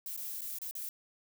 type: noise with dropouts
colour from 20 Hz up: violet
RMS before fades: -40 dBFS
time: 0.06-0.89 s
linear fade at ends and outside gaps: 1 ms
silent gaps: 0.165-0.175 / 0.409-0.417 / 0.586-0.617 / 0.711-0.752 s
effects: none